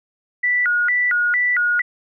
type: tone with vibrato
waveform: sine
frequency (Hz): 1686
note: G#6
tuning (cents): +26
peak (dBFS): -15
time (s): 0.43-1.82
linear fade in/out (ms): 10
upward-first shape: square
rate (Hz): 2.2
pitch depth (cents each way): 270
effects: none